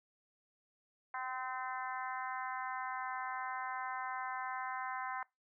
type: harmonic tone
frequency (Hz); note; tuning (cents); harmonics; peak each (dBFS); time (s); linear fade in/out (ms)
257.2; C4; -30; 3 / 4 / 5 / 6 / 7 / 8; -43 / -42 / -47 / -46 / -49 / -50; 1.14-5.23; 2
effects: noise-tail reverb RT60 0.2 s tail -23 dB re dry